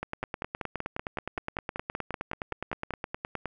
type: two click trains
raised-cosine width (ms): 0.5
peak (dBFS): -17 / -17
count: 15 / 34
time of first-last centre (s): 0.23-2.907 / 0.03-3.457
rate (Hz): 5.23 / 9.63
effects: none